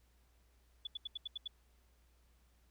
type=tone bursts; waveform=sine; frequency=3443 Hz; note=A7; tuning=38 cents flat; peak=-38 dBFS; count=7; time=0.85-1.477 s; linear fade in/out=5 ms; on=21 ms; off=80 ms; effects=added 60 Hz sine -67 dBFS peak until 2.7 s + pink hiss -75 dBFS RMS until 2.7 s